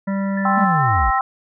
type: harmonic tone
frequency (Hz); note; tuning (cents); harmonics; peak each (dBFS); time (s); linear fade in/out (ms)
196; G3; 0; 1 / 3 / 5 / 7 / 9 / 10; -19 / -29 / -33 / -36 / -38 / -39; 0.07-0.65; 10
type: tone with pitch glide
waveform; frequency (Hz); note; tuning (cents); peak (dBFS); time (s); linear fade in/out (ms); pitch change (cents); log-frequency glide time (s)
sine; 1760 to 1875.5; A6 to A#6; 0 to +10; -25; 0.37-1.19; 5; +110; 0.74-0.96
type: chord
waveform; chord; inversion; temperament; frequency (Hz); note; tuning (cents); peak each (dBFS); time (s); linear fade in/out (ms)
sine; C major; second; equal; 784 / 1046.5 / 1318.5; G5 / C6 / E6; 0 / 0 / 0; -19 / -22 / -20; 0.45-1.21; 2
type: linear sweep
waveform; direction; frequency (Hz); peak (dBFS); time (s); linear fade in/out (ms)
triangle; down; 220 to 44.51; -16; 0.57-1.11; 10
effects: none